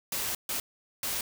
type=noise bursts at uneven times; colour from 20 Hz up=white; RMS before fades=-32 dBFS; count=3; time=0.12-0.35 / 0.49-0.6 / 1.03-1.21 s; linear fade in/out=2 ms; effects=none